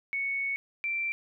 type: tone pair in turn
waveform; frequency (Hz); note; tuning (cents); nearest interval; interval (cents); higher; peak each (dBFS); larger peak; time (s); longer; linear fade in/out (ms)
sine; 2217 / 2349; C#7 / D7; 0 / 0; minor second; 100; second; -28; neither; 0.13-0.56 / 0.84-1.12; first; 0
effects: none